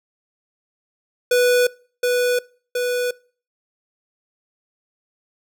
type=tone with echo; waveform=square; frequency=492.4 Hz; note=B4; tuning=5 cents flat; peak=-14 dBFS; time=1.31-1.67 s; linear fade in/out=5 ms; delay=720 ms; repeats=2; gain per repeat=-3 dB; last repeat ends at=3.11 s; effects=noise-tail reverb RT60 0.4 s tail -22 dB re dry